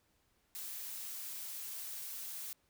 blue noise, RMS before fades -44 dBFS, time 0.55-2.53 s, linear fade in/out 0 ms, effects pink hiss -75 dBFS RMS until 2.69 s

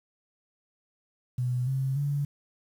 sine tone with pitch steps, 124.6 / 133.54 / 143.13 Hz, B2 / C3 / D3, +16 / +36 / -44 cents, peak -25 dBFS, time 1.38-2.25 s, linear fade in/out 5 ms, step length 290 ms, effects 9-bit

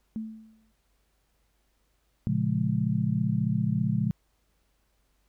sine tone with exponential decay, 220 Hz, A3, in tune, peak -28 dBFS, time 0.16-0.72 s, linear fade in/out 0 ms, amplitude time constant 120 ms
sine chord, Bb minor seventh, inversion none, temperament just, 116.54 / 139.85 / 174.81 / 209.8 Hz, Bb2 / Db3 / F3 / Ab3, 0 / +16 / +2 / +18 cents, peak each -29 dBFS, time 2.27-4.11 s, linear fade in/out 0 ms
effects added 50 Hz sine -70 dBFS peak until 5.28 s + pink hiss -73 dBFS RMS until 5.28 s

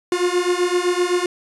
45% pulse beating tone pair, 352.7 / 360.5 Hz, F4 / F#4, +17 / -45 cents, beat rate 7.8 Hz, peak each -20 dBFS, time 0.12-1.26 s, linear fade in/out 2 ms, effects resampled to 24000 Hz

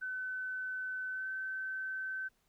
sine tone with pitch glide, 1515 to 1535.3 Hz, F#6 to G6, +40 to -36 cents, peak -36 dBFS, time 0.01-2.29 s, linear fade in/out 20 ms, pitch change +24 cents, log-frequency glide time 1.11-1.28 s, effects pink hiss -75 dBFS RMS until 2.48 s

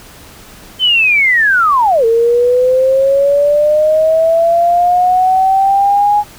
sine linear two-way sweep, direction down then up, 3102 to 451.2 to 835 Hz, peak -7 dBFS, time 0.79-6.24 s, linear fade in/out 50 ms, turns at 2.05 s, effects pink hiss -37 dBFS RMS until 6.38 s

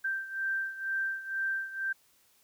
sine beating tone pair, 1568 / 1570.1 Hz, G6 / G6, 0 / +2 cents, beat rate 2.1 Hz, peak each -32 / -36 dBFS, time 0.04-1.93 s, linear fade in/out 10 ms, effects white hiss -66 dBFS RMS until 2.43 s

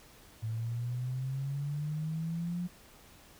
sine exponential sweep, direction up, 110 to 179 Hz, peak -32 dBFS, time 0.42-2.68 s, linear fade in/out 20 ms, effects pink hiss -57 dBFS RMS until 3.39 s

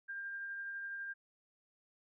sine tone with tremolo, 1597 Hz, G6, 32 cents sharp, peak -39 dBFS, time 0.08-1.14 s, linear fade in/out 20 ms, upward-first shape triangle, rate 12 Hz, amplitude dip 25%, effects none

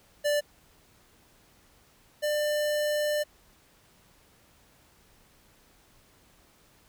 square tone pair in turn, 587.3 / 596.2 Hz, D5 / D5, 0 / +26 cents, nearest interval unison, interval 26 cents, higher second, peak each -24 / -26 dBFS, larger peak first, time 0.24-0.41 / 2.22-3.24 s, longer second, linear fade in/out 20 ms, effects pink hiss -61 dBFS RMS until 6.88 s

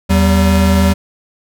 square tone pair together, 80.5 / 192.13 Hz, E2 / G3, -41 / -35 cents, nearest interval octave + minor third, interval 1506 cents, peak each -12 dBFS, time 0.09-0.94 s, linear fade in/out 20 ms, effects none

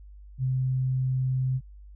sine tone, 129.9 Hz, C3, 12 cents flat, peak -23 dBFS, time 0.38-1.61 s, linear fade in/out 50 ms, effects added 50 Hz sine -44 dBFS peak until 1.95 s

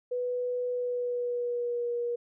sine tone with pitch glide, 493.9 to 477.6 Hz, B4 to A#4, 0 to +42 cents, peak -28 dBFS, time 0.11-2.16 s, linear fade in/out 10 ms, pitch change -58 cents, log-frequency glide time 0.7-1.91 s, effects none

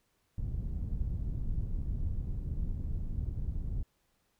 pink low-pass noise, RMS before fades -34 dBFS, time 0.38-3.83 s, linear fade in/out 2 ms, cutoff 110 Hz, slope 12 dB/octave, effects pink hiss -75 dBFS RMS until 4.39 s

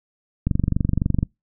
click train, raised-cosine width 5 ms, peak -7 dBFS, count 19, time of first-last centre 0.47-1.229 s, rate 23.7 Hz, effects noise-tail reverb RT60 0.2 s tail -26 dB re dry

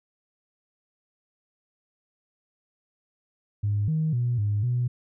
sine tone with pitch steps, 103 / 157.5 / 121.3 / 103.4 / 122.7 Hz, G#2 / D#3 / B2 / G#2 / B2, -14 / +21 / -31 / -7 / -11 cents, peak -21 dBFS, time 3.63-4.88 s, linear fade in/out 10 ms, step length 250 ms, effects tanh soft clip ceiling -17 dBFS

